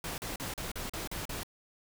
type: noise bursts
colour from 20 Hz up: pink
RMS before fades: -38 dBFS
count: 8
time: 0.04-1.433 s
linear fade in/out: 2 ms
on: 140 ms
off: 39 ms
effects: none